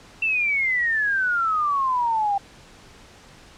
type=exponential sweep; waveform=sine; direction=down; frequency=2704 to 784 Hz; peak=-19 dBFS; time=0.22-2.38 s; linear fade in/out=5 ms; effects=pink hiss -48 dBFS RMS until 3.57 s + low-pass 7000 Hz 12 dB/octave